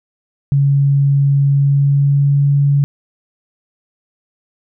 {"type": "tone with pitch glide", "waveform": "sine", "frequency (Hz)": [140, 141.63], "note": ["C#3", "C#3"], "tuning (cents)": [18, 38], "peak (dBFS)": -9, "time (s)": [0.52, 2.84], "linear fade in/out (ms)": 0, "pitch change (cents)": 20, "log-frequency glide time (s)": [1.51, 2.5], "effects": []}